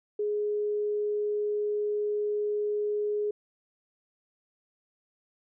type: tone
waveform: sine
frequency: 417.4 Hz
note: G#4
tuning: 9 cents sharp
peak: -26 dBFS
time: 0.19-3.31 s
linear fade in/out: 5 ms
effects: none